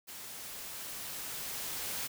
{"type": "noise with level ramp", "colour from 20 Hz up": "white", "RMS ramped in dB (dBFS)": [-46, -37], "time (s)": [0.07, 2.08], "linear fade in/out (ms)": 20, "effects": []}